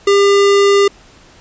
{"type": "tone", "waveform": "square", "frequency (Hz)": 400.6, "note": "G4", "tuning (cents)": 38, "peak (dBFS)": -8, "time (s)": [0.07, 0.88], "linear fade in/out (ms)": 5, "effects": ["pink hiss -44 dBFS RMS until 1.4 s", "resampled to 16000 Hz"]}